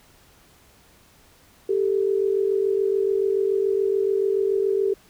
sine tone pair together, 391.4 / 438.4 Hz, G4 / A4, -3 / -6 cents, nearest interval major second, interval 197 cents, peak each -20 / -24 dBFS, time 1.69-4.94 s, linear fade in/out 5 ms, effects pink hiss -55 dBFS RMS until 5.09 s

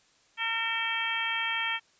harmonic tone with a mistuned harmonic, 455.3 Hz, A#4, 41 cents flat, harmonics 2 / 3 / 4 / 5 / 6 / 7, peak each -37 / -37 / -33 / -34 / -35 / -34 dBFS, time 0.37-1.8 s, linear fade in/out 50 ms, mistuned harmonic 6, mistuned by -54 cents, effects white hiss -64 dBFS RMS until 1.99 s + resampled to 16000 Hz

